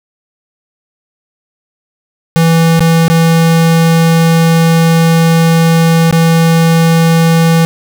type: tone with dropouts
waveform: square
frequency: 164.81 Hz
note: E3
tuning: in tune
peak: -6 dBFS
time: 2.36-7.65 s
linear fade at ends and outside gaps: 0 ms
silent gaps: 2.794-2.806 / 3.081-3.1 / 6.11-6.126 s
effects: none